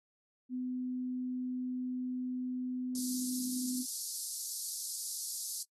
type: tone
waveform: sine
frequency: 252.4 Hz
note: B3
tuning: 38 cents sharp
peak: -34 dBFS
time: 0.49-3.85 s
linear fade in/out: 50 ms
type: high-pass noise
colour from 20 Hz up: white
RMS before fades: -38 dBFS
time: 2.95-5.63 s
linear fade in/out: 2 ms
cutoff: 4400 Hz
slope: 48 dB/octave
effects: noise-tail reverb RT60 0.1 s tail -23 dB re dry + AAC 32 kbps